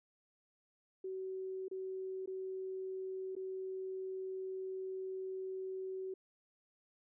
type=tone with dropouts; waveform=sine; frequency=377.9 Hz; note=F#4; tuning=37 cents sharp; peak=-39 dBFS; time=1.04-6.14 s; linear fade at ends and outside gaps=5 ms; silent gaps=1.683-1.712 / 2.26-2.274 / 3.353-3.364 s; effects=none